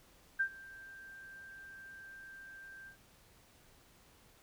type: tone with ADSR envelope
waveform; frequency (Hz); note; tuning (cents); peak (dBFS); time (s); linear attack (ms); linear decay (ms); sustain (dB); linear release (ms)
sine; 1576; G6; +9; -27; 0.39-2.97; 15; 79; -22; 98
effects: pink hiss -64 dBFS RMS until 4.42 s